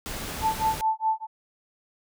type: noise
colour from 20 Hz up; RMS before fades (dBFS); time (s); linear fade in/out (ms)
pink; -34; 0.06-0.81; 0
type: tone with tremolo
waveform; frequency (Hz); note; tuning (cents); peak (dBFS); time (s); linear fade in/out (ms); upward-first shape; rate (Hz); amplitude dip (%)
sine; 880; A5; 0; -19; 0.41-1.27; 50; sine; 4.8; 100
effects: none